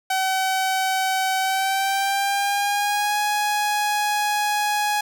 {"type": "tone with pitch glide", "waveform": "sawtooth", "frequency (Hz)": [760, 833.6], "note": ["F#5", "G#5"], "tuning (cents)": [46, 6], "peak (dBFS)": -16, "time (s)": [0.1, 5.01], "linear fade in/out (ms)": 5, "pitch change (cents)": 160, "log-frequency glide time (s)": [1.39, 3.19], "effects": []}